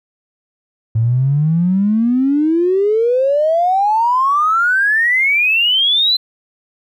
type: exponential sweep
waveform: triangle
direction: up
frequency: 109 to 4100 Hz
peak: -7 dBFS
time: 0.95-6.17 s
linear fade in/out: 10 ms
effects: tanh soft clip ceiling -9 dBFS